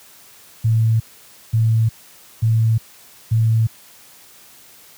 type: tone bursts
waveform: sine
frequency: 112.2 Hz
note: A2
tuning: 34 cents sharp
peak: -12 dBFS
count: 4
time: 0.64-3.67 s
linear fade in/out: 10 ms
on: 360 ms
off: 530 ms
effects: white hiss -46 dBFS RMS until 4.97 s + high-pass 60 Hz 12 dB/octave